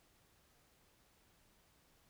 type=silence; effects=pink hiss -71 dBFS RMS until 2.09 s